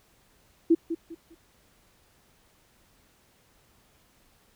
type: tone with echo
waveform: sine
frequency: 331.6 Hz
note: E4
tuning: 10 cents sharp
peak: -15 dBFS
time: 0.7-0.75 s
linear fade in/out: 10 ms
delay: 200 ms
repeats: 3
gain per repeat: -11 dB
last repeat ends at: 1.35 s
effects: pink hiss -63 dBFS RMS until 4.55 s